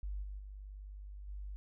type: tone with level steps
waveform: sine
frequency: 49.61 Hz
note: G1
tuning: 21 cents sharp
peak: -37 / -41 / -45 / -41 dBFS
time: 0.03-1.56 s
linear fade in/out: 0 ms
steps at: 0.22 / 0.38 / 1.27 s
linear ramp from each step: 20 ms
effects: none